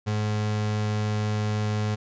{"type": "tone", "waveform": "35% pulse", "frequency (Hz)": 106.1, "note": "G#2", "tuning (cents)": 38, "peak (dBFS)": -22, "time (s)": [0.06, 1.96], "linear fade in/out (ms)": 20, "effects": ["resampled to 16000 Hz"]}